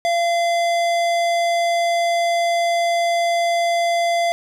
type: tone with hard clipping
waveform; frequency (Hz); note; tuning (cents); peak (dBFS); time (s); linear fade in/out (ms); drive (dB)
sine; 685; F5; -34; -18; 0.05-4.32; 0; 17
effects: none